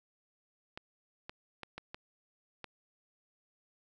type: clicks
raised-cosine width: 0.3 ms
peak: -26 dBFS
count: 6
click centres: 0.775 / 1.295 / 1.633 / 1.78 / 1.945 / 2.643 s
effects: none